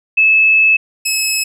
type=tone pair in turn; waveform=sine / 15% pulse; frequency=2605 / 2583 Hz; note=E7 / E7; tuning=-21 / -36 cents; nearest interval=unison; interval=15 cents; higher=first; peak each=-7 dBFS; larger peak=neither; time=0.17-0.77 / 1.05-1.44 s; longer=first; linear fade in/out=10 ms; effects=none